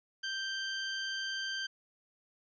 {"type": "tone", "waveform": "20% pulse", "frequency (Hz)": 1568, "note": "G6", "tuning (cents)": 0, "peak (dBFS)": -30, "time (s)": [0.23, 1.67], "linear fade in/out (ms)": 10, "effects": ["resampled to 16000 Hz"]}